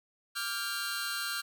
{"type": "tone cluster", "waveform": "sawtooth", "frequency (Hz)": [1172, 1396, 1597, 4034, 4407], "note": ["D6", "F6", "G6", "B7", "C#8"], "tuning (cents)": [-4, -1, 32, 36, -11], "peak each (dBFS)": [-40, -33, -35, -37, -40], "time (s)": [0.35, 1.42], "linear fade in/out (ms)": 20, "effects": []}